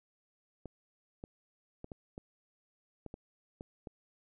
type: clicks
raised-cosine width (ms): 2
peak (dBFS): -30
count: 9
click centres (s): 0.657 / 1.239 / 1.844 / 1.918 / 2.179 / 3.063 / 3.141 / 3.609 / 3.872
effects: none